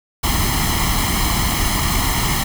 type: noise with comb filter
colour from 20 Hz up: pink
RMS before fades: -18 dBFS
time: 0.23-2.44 s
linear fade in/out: 10 ms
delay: 0.97 ms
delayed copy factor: +0.75
effects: none